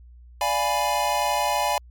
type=chord; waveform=square; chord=D diminished seventh; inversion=none; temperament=equal; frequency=587.3 / 698.5 / 830.6 / 987.8 Hz; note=D5 / F5 / Ab5 / Cb6; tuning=0 / 0 / 0 / 0 cents; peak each=-29 / -29 / -25 / -27 dBFS; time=0.41-1.78 s; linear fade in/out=2 ms; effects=added 60 Hz sine -44 dBFS peak until 1.9 s + MP3 96 kbps